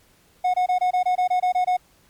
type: tone bursts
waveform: triangle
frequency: 729 Hz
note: F#5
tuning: 26 cents flat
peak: -15 dBFS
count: 11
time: 0.44-1.77 s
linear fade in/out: 10 ms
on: 100 ms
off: 23 ms
effects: pink hiss -58 dBFS RMS until 2.09 s + MP3 96 kbps